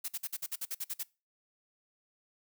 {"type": "noise bursts", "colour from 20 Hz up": "blue", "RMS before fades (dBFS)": -36, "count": 11, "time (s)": [0.04, 1.034], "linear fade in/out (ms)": 10, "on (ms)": 44, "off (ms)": 51, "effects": ["noise-tail reverb RT60 0.3 s tail -23 dB re dry"]}